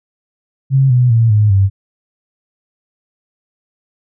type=tone with pitch steps; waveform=sine; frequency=134.8 / 124.33 / 114.67 / 105.76 / 97.55 Hz; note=C#3 / B2 / A#2 / G#2 / G2; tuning=-48 / +12 / -28 / +32 / -8 cents; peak=-7 dBFS; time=0.7-1.7 s; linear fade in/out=50 ms; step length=200 ms; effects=none